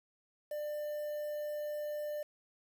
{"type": "tone with quantisation", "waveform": "triangle", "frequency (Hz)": 596, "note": "D5", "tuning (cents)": 25, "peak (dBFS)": -34, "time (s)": [0.51, 2.23], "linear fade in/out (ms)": 5, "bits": 9, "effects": []}